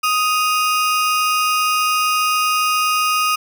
35% pulse tone pair together, 1247.3 / 2800 Hz, D#6 / F7, +4 / +4 cents, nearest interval octave + major second, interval 1400 cents, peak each -14 / -22 dBFS, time 0.03-3.36 s, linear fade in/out 10 ms, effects none

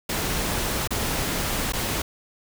pink noise with dropouts, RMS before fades -26 dBFS, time 0.09-2.02 s, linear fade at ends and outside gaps 5 ms, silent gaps 0.875-0.906 / 1.723-1.734 s, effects none

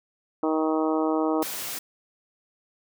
harmonic tone, 157.5 Hz, D#3, 21 cents sharp, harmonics 2 / 3 / 4 / 5 / 6 / 7 / 8, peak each -24 / -28 / -30 / -32 / -34 / -35 / -36 dBFS, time 0.43-1.43 s, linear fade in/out 2 ms
white high-pass noise, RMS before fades -33 dBFS, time 1.42-1.79 s, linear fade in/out 5 ms, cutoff 140 Hz, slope 12 dB/octave
effects none

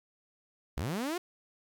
sawtooth linear sweep, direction up, 52.2 to 370 Hz, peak -28 dBFS, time 0.77-1.18 s, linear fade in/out 5 ms, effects 11-bit

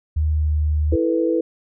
sine tone with pitch glide, 77 to 75.94 Hz, D#2 to D#2, -17 to -41 cents, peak -16 dBFS, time 0.16-0.96 s, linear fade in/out 10 ms, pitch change -24 cents, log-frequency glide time 0.3-0.5 s
sine chord, E suspended fourth, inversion none, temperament equal, 329.6 / 440 / 493.9 Hz, E4 / A4 / B4, 0 / 0 / 0 cents, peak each -19 / -24 / -21 dBFS, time 0.92-1.41 s, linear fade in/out 5 ms
effects none

